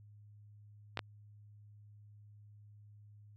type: clicks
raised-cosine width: 0.3 ms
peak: -20 dBFS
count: 2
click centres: 0.973 / 0.992 s
effects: added 104 Hz sine -55 dBFS peak until 3.36 s